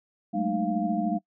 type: tone cluster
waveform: sine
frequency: 189.3 / 212 / 225.6 / 305.7 / 697 Hz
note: F#3 / G#3 / A3 / D#4 / F5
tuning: +40 / +36 / +44 / -30 / -4 cents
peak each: -31 / -29 / -32 / -31 / -30 dBFS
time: 0.33-1.19 s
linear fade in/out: 20 ms
effects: noise-tail reverb RT60 0.1 s tail -23 dB re dry